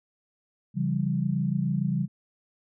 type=chord; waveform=sine; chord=C# diminished; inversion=none; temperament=equal with one note detuned; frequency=138.59 / 169.15 / 196 Hz; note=C#3 / E3 / G3; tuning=0 / +45 / 0 cents; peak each=-28 dBFS; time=0.74-2.08 s; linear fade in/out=50 ms; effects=none